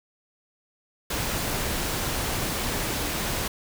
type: noise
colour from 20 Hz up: pink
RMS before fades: -28 dBFS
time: 1.1-3.48 s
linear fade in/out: 5 ms
effects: none